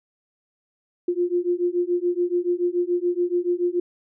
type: beating tone pair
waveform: sine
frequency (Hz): 349.2 / 356.2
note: F4 / F4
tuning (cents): 0 / +34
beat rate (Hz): 7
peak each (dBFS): -23 / -23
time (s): 1.08-3.8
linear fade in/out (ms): 5
effects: none